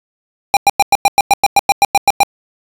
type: tone bursts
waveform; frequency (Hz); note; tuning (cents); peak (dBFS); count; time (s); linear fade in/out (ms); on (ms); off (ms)
square; 802; G5; +39; -6; 14; 0.54-2.232; 0; 28; 100
effects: resampled to 32000 Hz